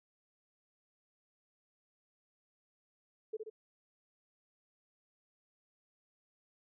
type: tone with echo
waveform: sine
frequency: 435.6 Hz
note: A4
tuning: 17 cents flat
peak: -35 dBFS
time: 3.33-3.37 s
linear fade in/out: 10 ms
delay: 65 ms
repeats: 2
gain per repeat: -4 dB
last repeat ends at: 3.5 s
effects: none